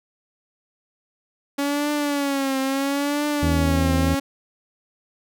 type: tone with vibrato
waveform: sawtooth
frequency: 280.5 Hz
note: C#4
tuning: 21 cents sharp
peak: -17 dBFS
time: 1.58-4.2 s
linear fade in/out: 10 ms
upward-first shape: triangle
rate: 0.74 Hz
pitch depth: 98 cents each way
type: harmonic tone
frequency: 81.6 Hz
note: E2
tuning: 17 cents flat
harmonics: 1 / 2 / 3 / 4 / 5 / 6 / 7 / 8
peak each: -21 / -24 / -28 / -34 / -39 / -39 / -41 / -43 dBFS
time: 3.42-4.15 s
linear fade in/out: 10 ms
effects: none